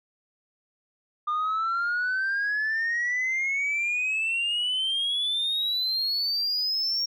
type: exponential sweep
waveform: sine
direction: up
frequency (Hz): 1205 to 5588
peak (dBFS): -22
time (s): 1.27-7.06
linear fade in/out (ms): 10
effects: tanh soft clip ceiling -22 dBFS

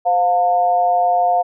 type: tone with amplitude modulation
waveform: sine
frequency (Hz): 709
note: F5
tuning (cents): +26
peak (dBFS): -9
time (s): 0.05-1.43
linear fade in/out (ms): 20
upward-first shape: sine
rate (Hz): 194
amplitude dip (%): 70
effects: none

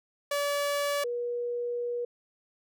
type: tone pair in turn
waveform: sawtooth / sine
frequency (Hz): 574 / 481.3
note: D5 / B4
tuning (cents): -40 / -45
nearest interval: minor third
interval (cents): 305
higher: first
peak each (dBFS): -23 / -29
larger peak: first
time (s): 0.31-1.04 / 1.04-2.05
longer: second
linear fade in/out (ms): 5
effects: none

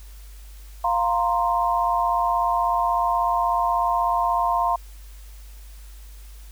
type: chord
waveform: sine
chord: F suspended fourth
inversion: none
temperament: just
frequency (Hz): 698.5 / 931.3 / 1047.7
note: F5 / Bb5 / C6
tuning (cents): 0 / -2 / +2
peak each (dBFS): -23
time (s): 0.84-4.76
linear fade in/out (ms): 5
effects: added 50 Hz sine -39 dBFS peak until 6.51 s + white hiss -52 dBFS RMS until 6.51 s

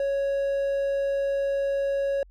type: tone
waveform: triangle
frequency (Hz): 554.4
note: C#5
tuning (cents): 0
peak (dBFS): -21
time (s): 0-2.23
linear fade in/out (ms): 2
effects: added 46 Hz sine -49 dBFS peak until 2.3 s

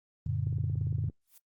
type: chord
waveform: sine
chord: Gb augmented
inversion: none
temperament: just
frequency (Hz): 92.5 / 115.62 / 144.53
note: Gb2 / Bb2 / D3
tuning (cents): 0 / -14 / -27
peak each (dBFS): -33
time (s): 0.26-1.09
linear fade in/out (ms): 5
type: click train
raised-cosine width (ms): 3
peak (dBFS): -33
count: 12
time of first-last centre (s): 0.47-1.099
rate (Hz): 17.5
type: noise with exponential growth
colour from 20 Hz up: blue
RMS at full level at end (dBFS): -49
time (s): 1.2-1.38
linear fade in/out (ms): 5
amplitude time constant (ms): 37
effects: noise-tail reverb RT60 0.1 s tail -23 dB re dry + Opus 24 kbps

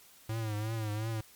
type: tone with vibrato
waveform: square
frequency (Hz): 108.9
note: A2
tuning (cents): -17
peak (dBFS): -33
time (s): 0.29-1.21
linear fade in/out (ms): 5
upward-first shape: triangle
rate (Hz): 2.8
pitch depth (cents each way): 88
effects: white hiss -58 dBFS RMS until 1.35 s + MP3 96 kbps

